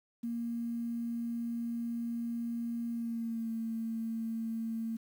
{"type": "tone with pitch glide", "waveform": "sine", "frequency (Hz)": [234, 226], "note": ["A#3", "A3"], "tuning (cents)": [7, 47], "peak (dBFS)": -33, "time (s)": [0.23, 4.97], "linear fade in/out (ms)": 10, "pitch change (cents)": -60, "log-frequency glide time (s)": [2.89, 3.52], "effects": ["10-bit"]}